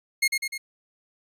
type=tone with echo; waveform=sawtooth; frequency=2151 Hz; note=C7; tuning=47 cents sharp; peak=-15 dBFS; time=0.22-0.28 s; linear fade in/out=10 ms; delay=100 ms; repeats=3; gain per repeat=-4 dB; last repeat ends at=0.58 s; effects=resampled to 32000 Hz